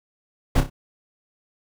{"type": "noise with echo", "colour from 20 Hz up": "brown", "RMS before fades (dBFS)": -17, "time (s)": [0.55, 0.61], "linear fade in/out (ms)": 10, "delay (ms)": 30, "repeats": 3, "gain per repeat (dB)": -8, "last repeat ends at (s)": 0.7, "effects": []}